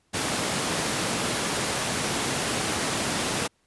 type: high-pass noise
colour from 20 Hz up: pink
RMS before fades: -27 dBFS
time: 0.13-3.48 s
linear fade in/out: 20 ms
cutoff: 140 Hz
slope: 12 dB/octave
effects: pink hiss -68 dBFS RMS until 3.66 s + resampled to 24000 Hz